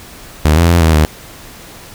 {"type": "tone with pitch steps", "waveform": "sawtooth", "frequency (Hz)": [76.8, 84.5, 85.7, 80.6, 77.1], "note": ["D#2", "E2", "F2", "E2", "D#2"], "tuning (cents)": [-22, 43, -32, -38, -15], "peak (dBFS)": -3, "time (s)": [0.45, 1.05], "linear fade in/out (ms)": 0, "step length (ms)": 120, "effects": ["pink hiss -35 dBFS RMS until 1.94 s"]}